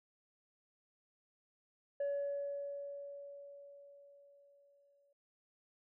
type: tone with exponential decay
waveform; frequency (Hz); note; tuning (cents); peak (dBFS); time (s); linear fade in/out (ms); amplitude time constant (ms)
sine; 566; C#5; +36; -31; 2-5.13; 5; 680
effects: tanh soft clip ceiling -32 dBFS